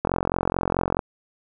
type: click train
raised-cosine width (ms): 1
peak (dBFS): -7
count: 43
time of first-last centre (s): 0.05-0.992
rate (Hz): 44.6
effects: none